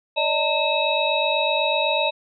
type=tone cluster; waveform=sine; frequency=578 / 626 / 903 / 2601 / 3814 Hz; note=D5 / D#5 / A5 / E7 / A#7; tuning=-28 / +10 / +45 / -24 / +39 cents; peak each=-25 dBFS; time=0.16-2.11 s; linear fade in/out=20 ms; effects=none